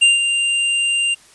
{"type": "tone with ADSR envelope", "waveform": "square", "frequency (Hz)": 2790, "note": "F7", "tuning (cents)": -2, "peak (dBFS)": -8, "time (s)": [0.01, 1.15], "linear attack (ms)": 17, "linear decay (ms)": 160, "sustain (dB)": -8, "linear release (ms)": 18, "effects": ["white hiss -48 dBFS RMS until 1.34 s", "resampled to 24000 Hz"]}